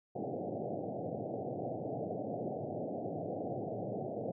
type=band-pass noise; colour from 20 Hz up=white; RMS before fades=-39 dBFS; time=0.15-4.32 s; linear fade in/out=10 ms; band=100 to 750 Hz; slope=96 dB/octave; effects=none